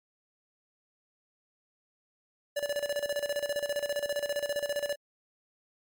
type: tone with tremolo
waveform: square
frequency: 578 Hz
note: D5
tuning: 28 cents flat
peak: -28 dBFS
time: 2.56-4.96 s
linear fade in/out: 10 ms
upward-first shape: square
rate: 15 Hz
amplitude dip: 75%
effects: MP3 96 kbps